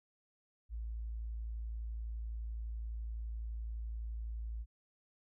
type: tone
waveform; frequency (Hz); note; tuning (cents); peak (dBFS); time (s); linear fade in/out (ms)
sine; 55.9; A1; +28; -38; 0.69-4.66; 50
effects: none